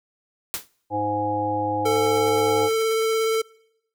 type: noise with exponential decay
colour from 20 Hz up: white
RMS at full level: -24 dBFS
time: 0.54-0.68 s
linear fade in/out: 0 ms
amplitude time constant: 30 ms
type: harmonic tone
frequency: 103.83 Hz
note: G#2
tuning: in tune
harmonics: 1 / 3 / 5 / 7 / 8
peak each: -33 / -29 / -28 / -33 / -24 dBFS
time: 0.9-2.7 s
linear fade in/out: 50 ms
type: tone with vibrato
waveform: square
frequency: 445.3 Hz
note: A4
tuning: 21 cents sharp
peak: -20 dBFS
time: 1.85-3.42 s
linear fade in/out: 10 ms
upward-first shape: sine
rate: 17 Hz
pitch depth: 10 cents each way
effects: noise-tail reverb RT60 0.8 s tail -25 dB re dry